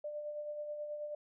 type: tone with tremolo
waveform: sine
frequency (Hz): 595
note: D5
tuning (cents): +22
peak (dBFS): -37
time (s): 0.04-1.15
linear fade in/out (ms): 5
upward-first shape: sine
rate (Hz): 9.3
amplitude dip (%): 40
effects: none